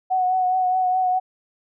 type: tone with vibrato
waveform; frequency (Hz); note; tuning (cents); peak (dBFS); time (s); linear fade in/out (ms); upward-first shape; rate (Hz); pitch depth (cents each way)
sine; 740; F#5; 0; -17; 0.1-1.2; 20; triangle; 4.8; 29
effects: none